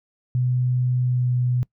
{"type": "tone with pitch glide", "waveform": "sine", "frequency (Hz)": [125.4, 124.17], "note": ["B2", "B2"], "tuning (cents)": [27, 10], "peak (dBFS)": -18, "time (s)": [0.35, 1.63], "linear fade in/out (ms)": 0, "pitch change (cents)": -17, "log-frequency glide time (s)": [1, 1.33], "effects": ["noise-tail reverb RT60 0.1 s tail -23 dB re dry"]}